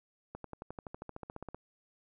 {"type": "accelerating click train", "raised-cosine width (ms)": 1, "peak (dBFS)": -28, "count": 17, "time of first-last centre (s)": [0.35, 1.546], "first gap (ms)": 93, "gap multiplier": 0.97, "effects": []}